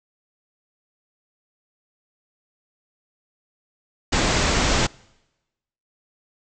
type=low-pass noise; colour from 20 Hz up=pink; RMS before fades=-20 dBFS; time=4.12-4.87 s; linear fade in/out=10 ms; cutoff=7800 Hz; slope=96 dB/octave; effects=noise-tail reverb RT60 1.0 s tail -25 dB re dry